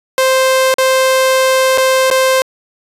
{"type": "tone with dropouts", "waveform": "sawtooth", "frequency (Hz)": 523.3, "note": "C5", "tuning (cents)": 0, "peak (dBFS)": -5, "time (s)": [0.18, 2.42], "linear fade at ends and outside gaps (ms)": 1, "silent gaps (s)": [[0.741, 0.783], [1.776, 1.781], [2.102, 2.112]], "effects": ["resampled to 32000 Hz"]}